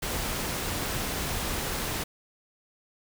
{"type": "noise", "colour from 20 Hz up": "pink", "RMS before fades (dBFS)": -31, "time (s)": [0.02, 2.04], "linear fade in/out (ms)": 10, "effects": []}